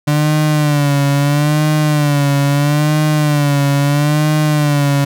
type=tone with vibrato; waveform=35% pulse; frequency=146.83 Hz; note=D3; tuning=in tune; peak=-9 dBFS; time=0.07-5.05 s; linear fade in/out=10 ms; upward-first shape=sine; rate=0.76 Hz; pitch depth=73 cents each way; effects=none